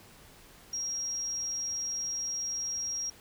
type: tone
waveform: triangle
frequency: 5620 Hz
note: F8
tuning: 10 cents sharp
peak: -28 dBFS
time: 0.73-3.1 s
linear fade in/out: 5 ms
effects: tanh soft clip ceiling -30 dBFS + pink hiss -55 dBFS RMS until 3.2 s